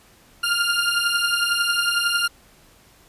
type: beating tone pair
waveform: 20% pulse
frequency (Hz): 1397 / 1408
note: F6 / F6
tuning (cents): 0 / +14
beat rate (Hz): 11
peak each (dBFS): -17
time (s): 0.43-2.28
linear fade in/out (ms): 10
effects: pink hiss -53 dBFS RMS until 3.08 s + resampled to 32000 Hz